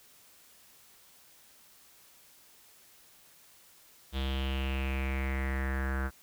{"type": "tone with low-pass filter sweep", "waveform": "square", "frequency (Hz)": 66.8, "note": "C2", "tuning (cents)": 36, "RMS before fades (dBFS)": -32, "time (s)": [4.12, 6.11], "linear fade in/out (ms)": 50, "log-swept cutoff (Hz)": [3500, 1500], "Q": 6, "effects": ["white hiss -59 dBFS RMS until 6.22 s"]}